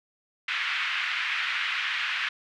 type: band-pass noise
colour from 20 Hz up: white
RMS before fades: -29 dBFS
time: 0.48-2.29 s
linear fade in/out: 5 ms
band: 1400 to 2800 Hz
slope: 24 dB/octave
effects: none